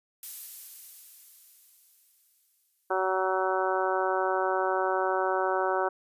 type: noise with exponential decay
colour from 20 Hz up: violet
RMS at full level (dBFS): -36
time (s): 0.23-3.45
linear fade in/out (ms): 1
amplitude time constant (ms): 700
type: harmonic tone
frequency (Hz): 188.1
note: F#3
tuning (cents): +29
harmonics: 2 / 3 / 4 / 5 / 6 / 7 / 8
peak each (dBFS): -30 / -31 / -31 / -32 / -36 / -34 / -35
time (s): 2.9-5.89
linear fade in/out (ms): 10
effects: resampled to 32000 Hz